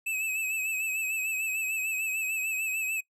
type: tone with vibrato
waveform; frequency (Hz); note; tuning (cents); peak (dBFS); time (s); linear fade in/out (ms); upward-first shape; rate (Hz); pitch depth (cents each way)
square; 2589; E7; -32; -29; 0.06-3.01; 10; sine; 6.7; 49
effects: noise-tail reverb RT60 0.1 s tail -21 dB re dry